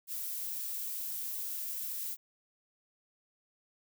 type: noise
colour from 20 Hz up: violet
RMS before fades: -38 dBFS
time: 0.07-2.17 s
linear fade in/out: 50 ms
effects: none